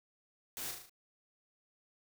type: noise with echo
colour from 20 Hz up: white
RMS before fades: -42 dBFS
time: 0.57-0.71 s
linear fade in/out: 0 ms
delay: 37 ms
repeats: 5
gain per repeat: -4 dB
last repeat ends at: 0.895 s
effects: none